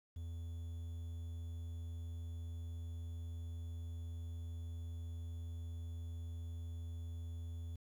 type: tone with quantisation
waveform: triangle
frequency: 83.7 Hz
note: E2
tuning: 27 cents sharp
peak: -40 dBFS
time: 0.16-7.76 s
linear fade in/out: 5 ms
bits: 11
effects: none